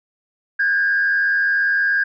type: tone with frequency modulation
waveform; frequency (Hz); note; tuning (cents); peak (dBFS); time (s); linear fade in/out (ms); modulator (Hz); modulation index
sine; 1617; G#6; -47; -14; 0.59-2.04; 10; 91.1; 0.63
effects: tanh soft clip ceiling -10 dBFS